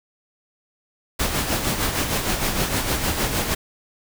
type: noise with tremolo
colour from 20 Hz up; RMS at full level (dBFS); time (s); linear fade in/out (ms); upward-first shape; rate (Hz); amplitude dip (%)
pink; -21; 1.19-3.55; 10; sine; 6.5; 50
effects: none